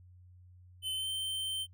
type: tone with pitch glide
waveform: square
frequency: 3056 to 3108 Hz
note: G7 to G7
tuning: -45 to -16 cents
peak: -34 dBFS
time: 0.82-1.67 s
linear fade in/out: 50 ms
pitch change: +29 cents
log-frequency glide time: 0.94-1.08 s
effects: noise-tail reverb RT60 0.1 s tail -26 dB re dry + added 90 Hz sine -54 dBFS peak until 1.73 s